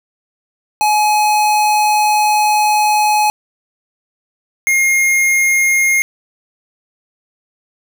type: tone pair in turn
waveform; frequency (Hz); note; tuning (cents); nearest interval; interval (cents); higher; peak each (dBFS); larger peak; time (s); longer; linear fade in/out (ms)
square; 845 / 2135; G#5 / C7; +30 / +34; octave + major third; 1604; second; -11; neither; 0.81-3.3 / 4.67-6.02; first; 0
effects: none